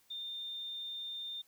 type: tone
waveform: sine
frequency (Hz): 3615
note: A7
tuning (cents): +46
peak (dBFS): -39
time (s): 0.1-1.42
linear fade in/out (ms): 10
effects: white hiss -69 dBFS RMS until 1.47 s